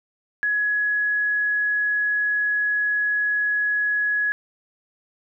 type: tone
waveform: sine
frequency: 1681 Hz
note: G#6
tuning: 20 cents sharp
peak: -19 dBFS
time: 0.43-4.32 s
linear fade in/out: 0 ms
effects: none